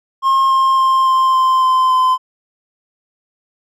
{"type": "tone with pitch steps", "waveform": "triangle", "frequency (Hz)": [1071, 1063.6, 1056.3, 1049, 1041.7, 1034.5, 1027.4], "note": ["C6", "C6", "C6", "C6", "C6", "C6", "C6"], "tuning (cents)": [40, 28, 16, 4, -8, -20, -32], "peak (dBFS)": -8, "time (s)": [0.22, 2.18], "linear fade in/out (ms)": 50, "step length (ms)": 280, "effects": []}